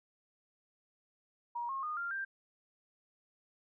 sine tone with pitch steps, 951 / 1079.9 / 1226.2 / 1392.3 / 1581 Hz, A#5 / C#6 / D#6 / F6 / G6, +34 / -46 / -26 / -6 / +14 cents, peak -35 dBFS, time 1.55-2.25 s, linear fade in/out 10 ms, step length 140 ms, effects none

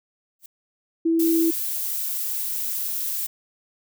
violet noise with exponential growth, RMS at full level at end -36 dBFS, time 0.39-0.46 s, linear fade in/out 5 ms, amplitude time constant 15 ms
sine tone, 329.1 Hz, E4, 3 cents flat, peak -17 dBFS, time 1.05-1.51 s, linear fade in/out 10 ms
violet noise, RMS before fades -27 dBFS, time 1.19-3.27 s, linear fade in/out 10 ms
effects none

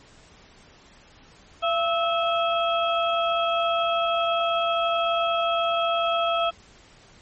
harmonic tone with a mistuned harmonic, 652 Hz, E5, 19 cents flat, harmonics 1 / 2 / 4 / 5, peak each -23 / -25 / -32 / -30 dBFS, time 1.62-6.51 s, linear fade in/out 20 ms, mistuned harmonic 1, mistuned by +63 cents, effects pink hiss -52 dBFS RMS until 7.21 s + MP3 32 kbps

